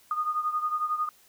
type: beating tone pair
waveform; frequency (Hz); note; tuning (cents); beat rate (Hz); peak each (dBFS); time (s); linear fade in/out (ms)
sine; 1228 / 1239; D#6 / D#6; -23 / -8; 11; -27 / -32; 0.11-1.09; 2
effects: white hiss -59 dBFS RMS until 1.28 s